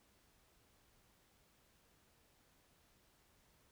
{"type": "silence", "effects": ["pink hiss -72 dBFS RMS until 3.71 s"]}